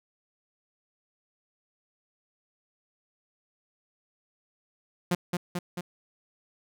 sawtooth tone with echo, 176.8 Hz, F3, 22 cents sharp, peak -19 dBFS, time 5.11-5.15 s, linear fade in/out 5 ms, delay 220 ms, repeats 3, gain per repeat -3 dB, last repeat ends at 5.81 s, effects none

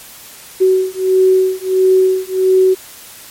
sine beating tone pair, 374.7 / 376.2 Hz, F#4 / F#4, +22 / +29 cents, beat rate 1.5 Hz, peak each -12 dBFS, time 0.6-2.75 s, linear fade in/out 20 ms, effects white hiss -36 dBFS RMS until 3.3 s + MP3 64 kbps

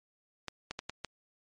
clicks, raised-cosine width 0.2 ms, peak -19 dBFS, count 5, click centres 0.483 / 0.71 / 0.791 / 0.896 / 1.047 s, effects MP3 48 kbps

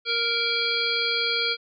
harmonic tone with a mistuned harmonic, 466.2 Hz, A#4, in tune, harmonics 1 / 3 / 5 / 7 / 9 / 10, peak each -32 / -30 / -28 / -28 / -29 / -30 dBFS, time 0.05-1.57 s, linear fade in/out 50 ms, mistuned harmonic 7, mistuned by +17 cents, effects none

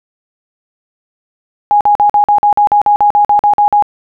sine tone bursts, 827 Hz, G#5, 8 cents flat, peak -5 dBFS, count 15, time 1.71-3.824 s, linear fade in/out 0 ms, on 98 ms, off 46 ms, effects none

